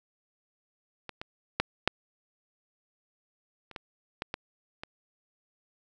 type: clicks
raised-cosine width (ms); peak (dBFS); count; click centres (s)
0.3; -22 / -21 / -8 / -6 / -30 / -21 / -16 / -16 / -22; 9; 1.093 / 1.215 / 1.6 / 1.876 / 3.713 / 3.762 / 4.221 / 4.341 / 4.835
effects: none